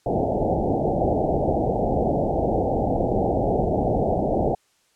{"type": "low-pass noise", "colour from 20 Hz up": "white", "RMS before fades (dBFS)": -22, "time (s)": [0.06, 4.55], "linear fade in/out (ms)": 5, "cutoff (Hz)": 800, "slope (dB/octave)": 96, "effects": ["white hiss -64 dBFS RMS until 4.95 s", "low-pass 9000 Hz 12 dB/octave"]}